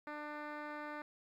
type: tone with low-pass filter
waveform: 10% pulse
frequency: 298.1 Hz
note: D4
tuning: 26 cents sharp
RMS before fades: -45 dBFS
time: 0.07-1.02 s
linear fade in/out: 2 ms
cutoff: 2100 Hz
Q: 1.1
effects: 12-bit